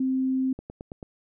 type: tone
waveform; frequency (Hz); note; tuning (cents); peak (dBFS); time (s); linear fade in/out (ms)
sine; 261.6; C4; 0; -22; 0-0.53; 5
type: click train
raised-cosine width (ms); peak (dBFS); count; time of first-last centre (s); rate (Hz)
2; -24; 5; 0.59-1.028; 9.13
effects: none